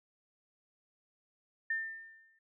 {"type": "tone with exponential decay", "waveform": "sine", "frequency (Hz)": 1799, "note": "A6", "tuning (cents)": 38, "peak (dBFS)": -29, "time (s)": [1.7, 2.39], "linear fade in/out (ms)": 5, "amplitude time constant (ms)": 150, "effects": []}